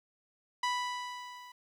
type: tone with level ramp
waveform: sawtooth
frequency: 987.8 Hz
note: B5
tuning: in tune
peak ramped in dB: -24 to -45 dBFS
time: 0.63-1.52 s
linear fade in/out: 5 ms
effects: low-pass 6000 Hz 12 dB/octave + 11-bit